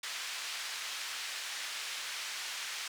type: band-pass noise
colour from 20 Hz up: pink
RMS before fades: -40 dBFS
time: 0.03-2.88 s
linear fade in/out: 5 ms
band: 1800 to 6700 Hz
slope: 12 dB/octave
effects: none